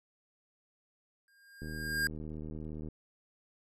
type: tone with exponential growth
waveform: square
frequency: 1610 Hz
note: G6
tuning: 46 cents sharp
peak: -27 dBFS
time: 1.28-2.07 s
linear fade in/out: 1 ms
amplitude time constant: 170 ms
type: click train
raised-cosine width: 3 ms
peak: -30 dBFS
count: 99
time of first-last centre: 1.62-2.886 s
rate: 77.4 Hz
effects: MP3 64 kbps